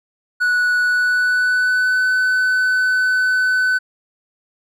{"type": "tone with pitch glide", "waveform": "triangle", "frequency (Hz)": [1473, 1507.4], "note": ["F#6", "F#6"], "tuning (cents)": [-8, 32], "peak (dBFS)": -12, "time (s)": [0.4, 3.79], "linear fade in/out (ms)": 20, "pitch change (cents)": 40, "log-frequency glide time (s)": [0.81, 2.05], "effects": []}